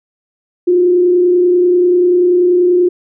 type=tone with frequency modulation; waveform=sine; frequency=356.6 Hz; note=F4; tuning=36 cents sharp; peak=-7 dBFS; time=0.67-2.89 s; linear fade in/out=10 ms; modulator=30.3 Hz; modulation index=0.32; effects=none